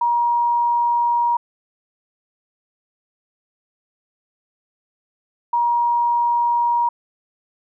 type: tone pair in turn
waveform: sine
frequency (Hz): 950 / 950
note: A#5 / A#5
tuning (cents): +33 / +33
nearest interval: unison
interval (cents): 0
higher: neither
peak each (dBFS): -15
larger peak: neither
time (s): 0.01-1.37 / 5.53-6.89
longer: neither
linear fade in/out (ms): 5
effects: none